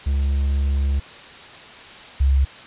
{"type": "tone pair in turn", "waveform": ["triangle", "sine"], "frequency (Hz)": [69.3, 67.76], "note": ["C#2", "C#2"], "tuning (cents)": [0, -39], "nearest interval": "unison", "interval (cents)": 39, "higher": "first", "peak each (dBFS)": [-15, -13], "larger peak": "second", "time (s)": [[0.06, 1], [2.2, 2.45]], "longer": "first", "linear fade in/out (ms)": 10, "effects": ["white hiss -40 dBFS RMS until 2.66 s", "resampled to 8000 Hz"]}